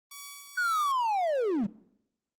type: tone with tremolo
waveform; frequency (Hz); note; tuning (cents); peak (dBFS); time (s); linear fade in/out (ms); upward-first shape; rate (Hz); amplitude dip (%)
5% pulse; 1135; C#6; +41; -29; 0.11-0.92; 5; sine; 1.9; 50
type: linear sweep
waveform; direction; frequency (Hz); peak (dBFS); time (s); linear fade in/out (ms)
triangle; down; 1500 to 176.9; -23; 0.57-1.67; 10
effects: noise-tail reverb RT60 0.8 s tail -21 dB re dry + Opus 24 kbps